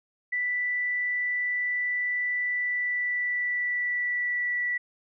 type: tone with pitch glide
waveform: sine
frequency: 1975.5 to 1956.2 Hz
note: B6 to B6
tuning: 0 to -17 cents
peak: -25 dBFS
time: 0.32-4.78 s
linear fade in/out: 10 ms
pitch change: -17 cents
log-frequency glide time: 2.43-4.57 s
effects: none